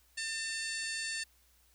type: harmonic tone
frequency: 897 Hz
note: A5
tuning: 33 cents sharp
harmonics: 2 / 3 / 4 / 5 / 6 / 7 / 8 / 9 / 10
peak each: -39 / -43 / -48 / -41 / -50 / -51 / -45 / -53 / -45 dBFS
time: 0.17-1.24 s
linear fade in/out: 10 ms
effects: added 60 Hz sine -68 dBFS peak until 1.74 s + white hiss -68 dBFS RMS until 1.74 s